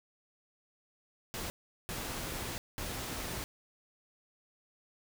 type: noise bursts at uneven times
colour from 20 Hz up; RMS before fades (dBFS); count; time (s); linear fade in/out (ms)
pink; -39; 3; 1.34-1.5 / 1.89-2.58 / 2.78-3.44; 0
effects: none